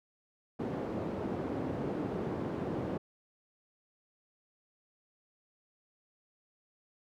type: band-pass noise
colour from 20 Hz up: white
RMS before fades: -36 dBFS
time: 0.59-2.98 s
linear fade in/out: 10 ms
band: 120 to 390 Hz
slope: 12 dB/octave
effects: none